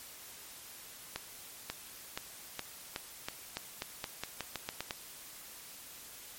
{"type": "accelerating click train", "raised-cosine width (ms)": 0.2, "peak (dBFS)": -18, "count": 15, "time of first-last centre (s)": [1.16, 4.908], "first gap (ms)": 540, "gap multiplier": 0.88, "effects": ["white hiss -50 dBFS RMS until 6.38 s", "MP3 64 kbps"]}